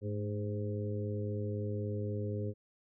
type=harmonic tone with a mistuned harmonic; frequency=103.83 Hz; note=G#2; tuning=in tune; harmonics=1 / 2 / 3 / 4 / 5; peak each=-35 / -42 / -45 / -41 / -44 dBFS; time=0.01-2.54 s; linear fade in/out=50 ms; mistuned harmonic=2; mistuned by=+53 cents; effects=none